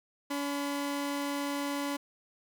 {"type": "tone pair together", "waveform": "sawtooth", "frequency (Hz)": [283.9, 1010.5], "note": ["C#4", "B5"], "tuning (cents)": [41, 39], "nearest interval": "octave + minor seventh", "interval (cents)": 2198, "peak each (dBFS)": [-28, -36], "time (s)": [0.3, 1.97], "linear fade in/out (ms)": 10, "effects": []}